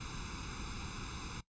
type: noise with comb filter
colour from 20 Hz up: pink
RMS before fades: -43 dBFS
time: 0-1.41 s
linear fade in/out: 10 ms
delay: 0.8 ms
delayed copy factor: +0.9
effects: noise-tail reverb RT60 0.1 s tail -18 dB re dry + resampled to 16000 Hz